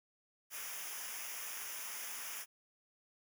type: noise with comb filter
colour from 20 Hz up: white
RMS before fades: -44 dBFS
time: 0.5-2.46 s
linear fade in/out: 50 ms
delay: 0.24 ms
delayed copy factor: -0.85
effects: none